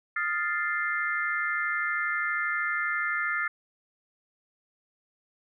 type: chord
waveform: sine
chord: F dominant seventh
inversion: third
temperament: equal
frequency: 1244.5 / 1396.9 / 1760 / 2093 Hz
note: Eb6 / F6 / A6 / C7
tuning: 0 / 0 / 0 / 0 cents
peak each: -35 / -31 / -30 / -32 dBFS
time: 0.16-3.48 s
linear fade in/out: 5 ms
effects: none